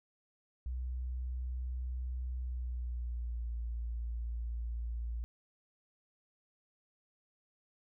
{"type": "tone with pitch glide", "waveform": "sine", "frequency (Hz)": [62.5, 57.98], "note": ["B1", "A#1"], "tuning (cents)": [21, -9], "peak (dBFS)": -35, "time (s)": [0.66, 5.24], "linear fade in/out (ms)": 0, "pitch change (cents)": -130, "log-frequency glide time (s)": [2.38, 3.53], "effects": []}